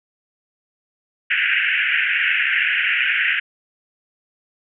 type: band-pass noise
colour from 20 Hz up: pink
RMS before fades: -19 dBFS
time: 1.3-3.4 s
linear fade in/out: 10 ms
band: 1500 to 2900 Hz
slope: 96 dB/octave
effects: none